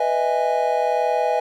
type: chord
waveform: triangle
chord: E major seventh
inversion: second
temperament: just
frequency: 494.4 / 618.1 / 659.3 / 824.1 Hz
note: B4 / D#5 / E5 / G#5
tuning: +2 / -12 / 0 / -14 cents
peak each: -22 / -22 / -22 / -20 dBFS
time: 0-1.4 s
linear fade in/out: 5 ms
effects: none